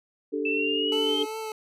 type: chord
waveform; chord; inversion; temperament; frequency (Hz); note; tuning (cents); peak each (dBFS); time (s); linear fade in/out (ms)
sine; D suspended fourth; none; equal; 293.7 / 392 / 440; D4 / G4 / A4; 0 / 0 / 0; -30 / -32 / -29; 0.32-1.26; 20
type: exponential sweep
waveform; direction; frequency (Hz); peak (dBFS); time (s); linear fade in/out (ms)
sine; up; 2637 to 3163; -26; 0.45-1.23; 5
type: tone with vibrato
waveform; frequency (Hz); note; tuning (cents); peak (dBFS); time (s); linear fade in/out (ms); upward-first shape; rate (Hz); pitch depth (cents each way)
25% pulse; 435.4; A4; -18; -28; 0.92-1.52; 2; triangle; 2.7; 33
effects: resampled to 32000 Hz